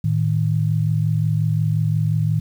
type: tone pair together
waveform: sine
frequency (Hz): 109.9 / 155.56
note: A2 / D#3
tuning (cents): -2 / 0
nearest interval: tritone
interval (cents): 602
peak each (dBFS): -19 / -19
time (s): 0.04-2.4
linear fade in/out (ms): 5
effects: 8-bit